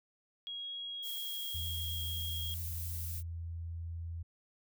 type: tone with pitch glide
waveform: sine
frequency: 3299 to 3272 Hz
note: G#7 to G#7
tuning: -12 to -26 cents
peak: -39 dBFS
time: 0.47-2.54 s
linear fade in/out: 0 ms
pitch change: -14 cents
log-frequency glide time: 1-1.79 s
type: noise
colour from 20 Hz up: violet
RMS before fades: -43 dBFS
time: 1.02-3.23 s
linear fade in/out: 50 ms
type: tone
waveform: sine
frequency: 83.7 Hz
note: E2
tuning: 27 cents sharp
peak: -38 dBFS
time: 1.54-4.23 s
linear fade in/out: 10 ms
effects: none